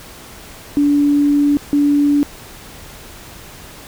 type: tone bursts at uneven times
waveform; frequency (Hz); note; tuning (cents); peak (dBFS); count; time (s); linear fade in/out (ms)
sine; 288.7; D4; -30; -10; 2; 0.77-1.57 / 1.73-2.23; 0
effects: pink hiss -37 dBFS RMS until 3.87 s